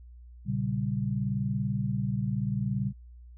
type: chord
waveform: sine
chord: G diminished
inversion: first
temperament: equal with one note detuned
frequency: 117.9 / 138.59 / 196 Hz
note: Bb2 / Db3 / G3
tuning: +20 / 0 / 0 cents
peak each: -31 dBFS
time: 0.45-2.93 s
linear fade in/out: 50 ms
effects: added 60 Hz sine -46 dBFS peak until 3.37 s